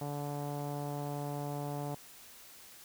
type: tone with low-pass filter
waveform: sawtooth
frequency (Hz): 144.6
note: D3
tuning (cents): -27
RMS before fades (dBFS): -38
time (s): 0.01-1.95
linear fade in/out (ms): 5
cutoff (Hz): 790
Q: 2.7
effects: white hiss -54 dBFS RMS until 2.84 s